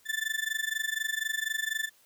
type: tone with amplitude modulation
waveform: 35% pulse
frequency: 1760 Hz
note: A6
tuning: in tune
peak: -24 dBFS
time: 0.05-1.9 s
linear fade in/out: 50 ms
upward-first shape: sine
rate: 24.1 Hz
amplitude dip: 90%
effects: white hiss -63 dBFS RMS until 2.05 s